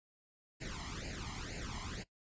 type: noise with flanger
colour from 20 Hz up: pink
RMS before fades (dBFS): -43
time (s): 0.6-2.04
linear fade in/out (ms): 20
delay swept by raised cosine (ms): 0.42 to 0.99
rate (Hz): 2.1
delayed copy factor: +0.9
effects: noise-tail reverb RT60 0.1 s tail -17 dB re dry + resampled to 16000 Hz